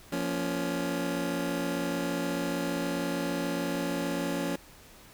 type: chord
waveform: 25% pulse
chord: Bb minor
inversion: second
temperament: just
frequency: 174.81 / 233.1 / 279.7 Hz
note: F3 / Bb3 / Db4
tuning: +2 / 0 / +16 cents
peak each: -30 / -33 / -28 dBFS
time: 0.12-4.56 s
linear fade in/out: 5 ms
effects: pink hiss -53 dBFS RMS until 5.13 s